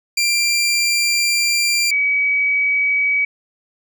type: tone pair in turn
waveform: 20% pulse / sine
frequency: 2373 / 2273 Hz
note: D7 / C#7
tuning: +17 / +43 cents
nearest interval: minor second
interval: 74 cents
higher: first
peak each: -10 / -14 dBFS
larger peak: first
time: 0.17-1.91 / 1.91-3.25 s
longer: first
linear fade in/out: 5 ms
effects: none